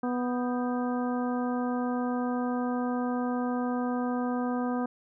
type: harmonic tone with a mistuned harmonic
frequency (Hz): 246.8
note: B3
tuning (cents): -1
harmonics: 1 / 2 / 3 / 4 / 5 / 6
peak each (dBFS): -28 / -35 / -36 / -40 / -40 / -45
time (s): 0.03-4.86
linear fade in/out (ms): 5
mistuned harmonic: 6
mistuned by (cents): +99
effects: none